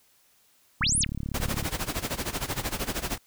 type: linear two-way sweep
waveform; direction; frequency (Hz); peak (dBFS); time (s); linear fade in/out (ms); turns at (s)
sine; up then down; 740 to 11000 to 1185; -22; 0.81-1.05; 10; 0.99
type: click train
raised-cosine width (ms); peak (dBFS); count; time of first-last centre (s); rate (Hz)
5; -20; 31; 0.81-1.655; 35.5
type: noise with tremolo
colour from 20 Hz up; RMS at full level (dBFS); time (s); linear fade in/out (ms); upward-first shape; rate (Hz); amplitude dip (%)
pink; -28; 1.34-3.18; 5; sine; 13; 85
effects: white hiss -63 dBFS RMS until 3.26 s